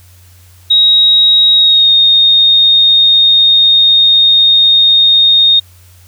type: tone with pitch glide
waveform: sine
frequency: 3800 to 3696 Hz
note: A#7 to A#7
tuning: +33 to -16 cents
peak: -4 dBFS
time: 0.7-5.6 s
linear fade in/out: 10 ms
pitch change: -49 cents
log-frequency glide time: 1.54-1.91 s
effects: added 89 Hz sine -39 dBFS peak until 6.07 s + white hiss -46 dBFS RMS until 6.07 s